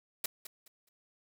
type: noise with echo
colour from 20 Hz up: white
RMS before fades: -33 dBFS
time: 0.24-0.26 s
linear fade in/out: 5 ms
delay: 210 ms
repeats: 3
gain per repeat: -12 dB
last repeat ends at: 0.89 s
effects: none